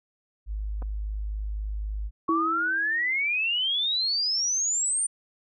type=tone; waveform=sine; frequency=51.91 Hz; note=G#1; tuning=in tune; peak=-28 dBFS; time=0.46-2.11 s; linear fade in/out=50 ms
type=clicks; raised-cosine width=1 ms; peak=-29 dBFS; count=2; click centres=0.821 / 0.825 s
type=exponential sweep; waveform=sine; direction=up; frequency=1100 to 9150 Hz; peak=-23 dBFS; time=2.28-5.07 s; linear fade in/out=10 ms
type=tone with exponential decay; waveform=sine; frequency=327.4 Hz; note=E4; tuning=12 cents flat; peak=-22 dBFS; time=2.29-3.26 s; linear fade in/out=1 ms; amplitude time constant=210 ms
effects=none